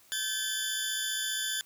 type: tone cluster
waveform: 20% pulse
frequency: 1555 / 1720 / 3495 Hz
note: G6 / A6 / A7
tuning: -14 / -40 / -12 cents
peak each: -31 / -33 / -27 dBFS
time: 0.12-1.61 s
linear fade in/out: 0 ms
effects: white hiss -60 dBFS RMS until 1.65 s